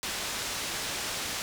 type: low-pass noise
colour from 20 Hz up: white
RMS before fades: -34 dBFS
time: 0.03-1.42 s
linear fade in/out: 0 ms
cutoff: 6600 Hz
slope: 12 dB/octave
effects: none